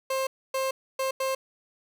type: tone bursts at uneven times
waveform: 30% pulse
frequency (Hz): 530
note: C5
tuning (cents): +22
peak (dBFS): -23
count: 4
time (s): 0.1-0.27 / 0.54-0.71 / 0.99-1.11 / 1.2-1.35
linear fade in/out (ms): 5
effects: none